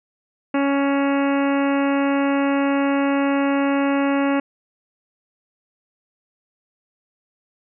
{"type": "harmonic tone with a mistuned harmonic", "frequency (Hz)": 278.6, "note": "C#4", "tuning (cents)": 9, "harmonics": [1, 2, 3, 4, 5, 6, 7, 8, 9, 10], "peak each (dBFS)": [-18, -24, -28, -30, -32, -34, -35, -36, -37, -38], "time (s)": [0.54, 4.4], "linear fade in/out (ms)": 5, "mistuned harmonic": 9, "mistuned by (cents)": 29, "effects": []}